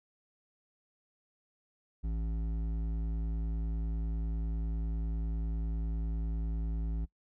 sine tone with hard clipping, 55 Hz, A1, in tune, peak -33 dBFS, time 2.03-7.06 s, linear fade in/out 20 ms, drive 10 dB, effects noise-tail reverb RT60 0.1 s tail -22 dB re dry

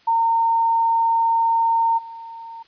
sine tone with level steps, 915 Hz, A#5, 32 cents flat, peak -15 / -33 dBFS, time 0.07-2.63 s, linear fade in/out 10 ms, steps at 1.97 s, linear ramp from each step 20 ms, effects white hiss -55 dBFS RMS until 2.67 s + resampled to 11025 Hz

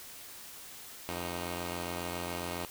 5% pulse tone pair together, 87.3 / 311.1 Hz, F2 / D#4, 0 / 0 cents, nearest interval octave + minor seventh, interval 2200 cents, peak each -25 / -31 dBFS, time 1.09-2.65 s, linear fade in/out 0 ms, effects white hiss -48 dBFS RMS until 2.7 s

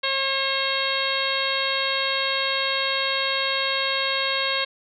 harmonic tone, 540 Hz, C#5, 45 cents flat, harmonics 1 / 2 / 3 / 4 / 5 / 6 / 7 / 8, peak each -30 / -30 / -30 / -30 / -30 / -30 / -30 / -30 dBFS, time 0.03-4.65 s, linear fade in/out 10 ms, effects none

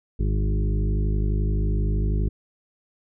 harmonic tone with a mistuned harmonic, 51.3 Hz, G#1, 21 cents flat, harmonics 1 / 2 / 3 / 4 / 6 / 7 / 8, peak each -21 / -27 / -31 / -33 / -37 / -38 / -39 dBFS, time 0.19-2.29 s, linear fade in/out 10 ms, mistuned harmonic 2, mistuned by +16 cents, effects none

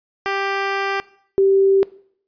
10% pulse / sine tone pair in turn, 393.4 / 389.6 Hz, G4 / G4, +6 / -11 cents, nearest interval unison, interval 17 cents, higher first, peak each -11 dBFS, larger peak neither, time 0.26-1 / 1.38-1.83 s, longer first, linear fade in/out 0 ms, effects noise-tail reverb RT60 0.6 s tail -20 dB re dry + resampled to 11025 Hz

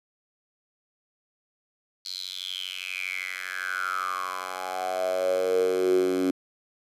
10% pulse tone with high-pass filter sweep, 92.5 Hz, F#2, in tune, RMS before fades -28 dBFS, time 2.05-6.31 s, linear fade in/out 5 ms, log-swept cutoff 4400 to 290 Hz, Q 8.9, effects resampled to 32000 Hz

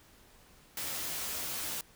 white noise with comb filter, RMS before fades -37 dBFS, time 0.77-1.81 s, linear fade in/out 2 ms, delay 13 ms, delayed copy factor +0.6, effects pink hiss -60 dBFS RMS until 1.95 s

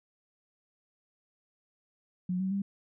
sine tone with pitch steps, 181.5 / 189.54 / 197.93 Hz, F#3 / F#3 / G3, -33 / +42 / +17 cents, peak -28 dBFS, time 2.29-2.62 s, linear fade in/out 5 ms, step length 110 ms, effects none

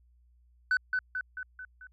sine tone with echo, 1506 Hz, F#6, 30 cents sharp, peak -20 dBFS, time 0.71-0.77 s, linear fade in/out 2 ms, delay 220 ms, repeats 5, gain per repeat -5 dB, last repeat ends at 1.87 s, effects tanh soft clip ceiling -22 dBFS + added 60 Hz sine -60 dBFS peak until 1.92 s

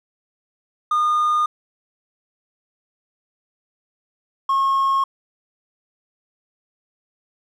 triangle tone pair in turn, 1220 / 1085.5 Hz, D#6 / C#6, -34 / -37 cents, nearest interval major second, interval 203 cents, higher first, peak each -13 dBFS, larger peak neither, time 0.91-1.46 / 4.49-5.04 s, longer neither, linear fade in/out 5 ms, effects tanh soft clip ceiling -10 dBFS

